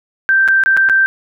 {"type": "tone with dropouts", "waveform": "sine", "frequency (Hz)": 1566, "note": "G6", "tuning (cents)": -2, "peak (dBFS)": -8, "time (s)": [0.29, 1.06], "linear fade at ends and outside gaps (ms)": 0, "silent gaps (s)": [[0.478, 0.485], [0.637, 0.66], [0.767, 0.773], [0.889, 0.897]], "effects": []}